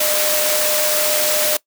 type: tone in noise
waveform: sine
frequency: 606 Hz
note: D#5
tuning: 46 cents flat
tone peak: -21 dBFS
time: 0-1.57 s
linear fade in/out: 5 ms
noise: white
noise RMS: -18 dBFS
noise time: 0-1.57 s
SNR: -6 dB
effects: noise-tail reverb RT60 0.1 s tail -21 dB re dry + high-pass 300 Hz 12 dB/octave